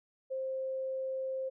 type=tone; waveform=sine; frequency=527 Hz; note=C5; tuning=12 cents sharp; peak=-33 dBFS; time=0.3-1.5 s; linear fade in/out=20 ms; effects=none